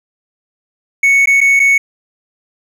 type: tone with dropouts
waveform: triangle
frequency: 2217 Hz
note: C#7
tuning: in tune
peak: -5 dBFS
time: 1.03-1.78 s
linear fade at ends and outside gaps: 5 ms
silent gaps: 1.258-1.272 / 1.406-1.412 / 1.595-1.599 s
effects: none